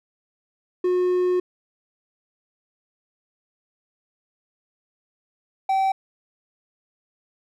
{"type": "tone pair in turn", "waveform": "triangle", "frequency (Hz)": [362, 771.5], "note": ["F#4", "G5"], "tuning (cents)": [-38, -28], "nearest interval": "octave + minor second", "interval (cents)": 1310, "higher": "second", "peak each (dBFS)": -16, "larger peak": "neither", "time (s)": [[0.84, 1.4], [5.69, 5.92]], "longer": "first", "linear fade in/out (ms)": 5, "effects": []}